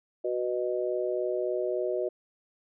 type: harmonic tone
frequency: 123.47 Hz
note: B2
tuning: in tune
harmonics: 3 / 4 / 5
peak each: -30 / -33 / -31 dBFS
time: 0.24-2.09 s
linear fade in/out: 10 ms
effects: none